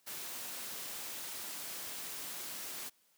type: noise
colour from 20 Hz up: white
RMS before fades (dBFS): -43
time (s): 0.06-2.9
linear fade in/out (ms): 20
effects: white hiss -71 dBFS RMS until 3.17 s + high-pass 150 Hz 12 dB/octave